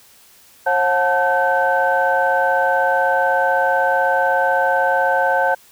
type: tone cluster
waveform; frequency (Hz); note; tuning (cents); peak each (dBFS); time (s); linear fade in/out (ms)
sine; 539 / 723 / 879 / 1536; C#5 / F#5 / A5 / G6; -49 / -40 / -2 / -36; -19; 0.66-5.55; 10
effects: tanh soft clip ceiling -4 dBFS + white hiss -49 dBFS RMS until 5.71 s